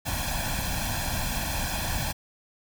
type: noise with comb filter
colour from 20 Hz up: pink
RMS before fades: -29 dBFS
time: 0.05-2.13 s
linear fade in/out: 20 ms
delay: 1.2 ms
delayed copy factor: +0.85
effects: none